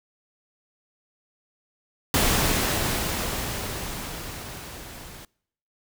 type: noise with level ramp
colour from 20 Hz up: pink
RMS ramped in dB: -20 to -43 dBFS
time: 2.14-5.25 s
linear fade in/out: 2 ms
effects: noise-tail reverb RT60 0.7 s tail -26 dB re dry